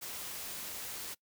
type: noise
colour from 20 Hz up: white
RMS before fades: -42 dBFS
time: 0.01-1.15 s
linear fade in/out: 20 ms
effects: noise-tail reverb RT60 0.1 s tail -22 dB re dry